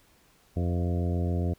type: harmonic tone with a mistuned harmonic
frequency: 87.31 Hz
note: F2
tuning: in tune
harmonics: 1 / 2 / 3 / 4 / 5 / 6 / 7 / 8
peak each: -26 / -32 / -36 / -38 / -40 / -42 / -43 / -44 dBFS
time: 0.56-1.54 s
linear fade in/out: 10 ms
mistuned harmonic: 7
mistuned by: +29 cents
effects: pink hiss -62 dBFS RMS until 1.58 s